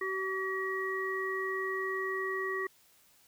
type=harmonic tone; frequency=381.2 Hz; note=G4; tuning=48 cents flat; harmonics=1 / 3 / 5; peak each=-35 / -38 / -35 dBFS; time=0.01-2.67 s; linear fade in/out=5 ms; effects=white hiss -64 dBFS RMS until 3.27 s